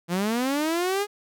sawtooth linear sweep, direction up, 165.6 to 418.7 Hz, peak -19 dBFS, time 0.08-1.07 s, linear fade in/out 50 ms, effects none

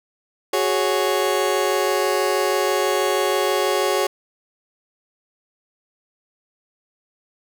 30% pulse chord, F# suspended second, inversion none, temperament just, 370 / 416.2 / 555 Hz, F#4 / G#4 / C#5, 0 / +4 / +2 cents, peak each -20 dBFS, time 0.53-4.07 s, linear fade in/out 5 ms, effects none

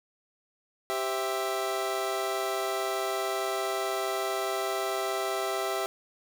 25% pulse chord, C major, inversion second, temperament equal, 392 / 523.3 / 659.3 Hz, G4 / C5 / E5, 0 / 0 / 0 cents, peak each -28 / -34 / -28 dBFS, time 0.9-5.86 s, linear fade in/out 0 ms, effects none

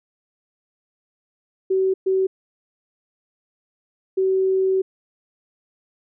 sine tone bursts at uneven times, 380 Hz, F#4, 46 cents sharp, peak -16 dBFS, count 3, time 1.7-1.94 / 2.06-2.27 / 4.17-4.82 s, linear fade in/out 10 ms, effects none

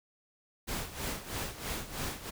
pink noise with tremolo, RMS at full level -35 dBFS, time 0.67-2.31 s, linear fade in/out 20 ms, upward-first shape sine, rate 3.1 Hz, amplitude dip 75%, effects none

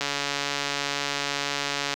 click train, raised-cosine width 0.2 ms, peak -9 dBFS, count 275, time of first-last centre 0.01-1.94 s, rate 142 Hz, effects high-pass 150 Hz 12 dB/octave + 8-bit

